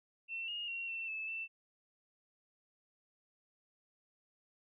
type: tone with pitch steps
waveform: sine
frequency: 2698 / 2854 / 2741 / 2692 / 2617 / 2668 Hz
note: E7 / F7 / F7 / E7 / E7 / E7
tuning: +40 / +37 / -33 / +36 / -13 / +20 cents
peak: -38 dBFS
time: 0.28-1.48 s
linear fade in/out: 50 ms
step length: 200 ms
effects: none